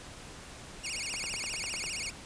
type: tone with vibrato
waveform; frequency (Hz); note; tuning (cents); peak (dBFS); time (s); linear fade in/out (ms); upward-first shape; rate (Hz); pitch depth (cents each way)
15% pulse; 2489; D#7; 0; -27; 0.83-2.11; 20; sine; 15; 250
type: click train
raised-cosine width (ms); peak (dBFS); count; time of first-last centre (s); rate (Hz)
0.5; -24; 8; 1.14-1.84; 10
effects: pink hiss -47 dBFS RMS until 2.25 s + resampled to 22050 Hz